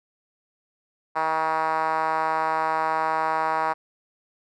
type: tone with band-pass filter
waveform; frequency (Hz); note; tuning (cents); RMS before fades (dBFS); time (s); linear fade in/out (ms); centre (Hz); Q
5% pulse; 159.1; D#3; +39; -24; 1.15-3.74; 20; 920; 2.5
effects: none